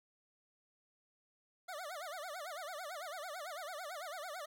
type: tone with vibrato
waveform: 25% pulse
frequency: 659.3 Hz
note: E5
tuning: in tune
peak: -39 dBFS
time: 1.68-4.46 s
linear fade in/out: 10 ms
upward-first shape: sine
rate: 9 Hz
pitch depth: 240 cents each way
effects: none